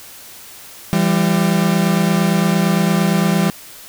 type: tone pair together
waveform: 40% pulse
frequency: 168.74 / 197.5 Hz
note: E3 / G3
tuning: +41 / +13 cents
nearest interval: minor third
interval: 272 cents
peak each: -15 dBFS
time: 0.93-3.5 s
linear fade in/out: 0 ms
effects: white hiss -38 dBFS RMS until 3.88 s

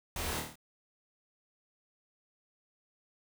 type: noise with echo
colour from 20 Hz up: pink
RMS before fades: -38 dBFS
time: 0.16-0.4 s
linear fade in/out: 2 ms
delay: 26 ms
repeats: 6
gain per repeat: -3 dB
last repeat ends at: 0.556 s
effects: none

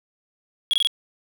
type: tone bursts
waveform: triangle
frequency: 3322 Hz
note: G#7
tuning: in tune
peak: -15 dBFS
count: 4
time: 0.71-0.872 s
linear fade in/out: 0 ms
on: 24 ms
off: 22 ms
effects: none

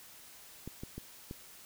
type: clicks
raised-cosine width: 3 ms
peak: -28 dBFS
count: 4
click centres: 0.676 / 0.835 / 0.98 / 1.311 s
effects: white hiss -54 dBFS RMS until 1.65 s

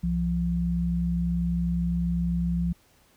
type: tone pair together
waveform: sine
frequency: 64.6 / 172.46 Hz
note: C2 / F3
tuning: -21 / -21 cents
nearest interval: octave + perfect fourth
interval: 1700 cents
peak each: -29 / -24 dBFS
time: 0.03-2.73 s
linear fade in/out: 10 ms
effects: pink hiss -61 dBFS RMS until 3.16 s

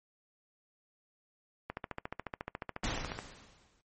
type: click train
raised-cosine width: 0.5 ms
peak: -22 dBFS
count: 22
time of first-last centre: 1.7-3.189 s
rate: 14.1 Hz
type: noise with exponential decay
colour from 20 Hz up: pink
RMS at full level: -33 dBFS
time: 2.84-3.81 s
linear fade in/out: 0 ms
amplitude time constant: 210 ms
effects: noise-tail reverb RT60 0.1 s tail -22 dB re dry + MP3 32 kbps

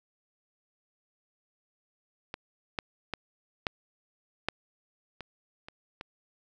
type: clicks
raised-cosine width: 0.3 ms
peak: -20 / -14 / -16 / -12 / -11 / -24 / -27 / -23 dBFS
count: 8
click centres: 2.341 / 2.788 / 3.137 / 3.668 / 4.486 / 5.207 / 5.685 / 6.011 s
effects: none

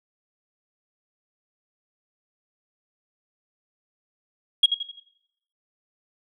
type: tone with echo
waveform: sine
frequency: 3292 Hz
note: G#7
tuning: 16 cents flat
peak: -10 dBFS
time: 4.63-4.66 s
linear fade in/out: 5 ms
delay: 85 ms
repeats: 4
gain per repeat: -8 dB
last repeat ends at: 5 s
effects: noise-tail reverb RT60 0.8 s tail -19 dB re dry + tanh soft clip ceiling -8 dBFS

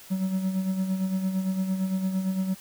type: tone with tremolo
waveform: triangle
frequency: 188.9 Hz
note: F#3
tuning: 36 cents sharp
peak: -20 dBFS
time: 0.1-2.55 s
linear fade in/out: 20 ms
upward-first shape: sine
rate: 8.8 Hz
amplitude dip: 55%
effects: white hiss -48 dBFS RMS until 2.6 s

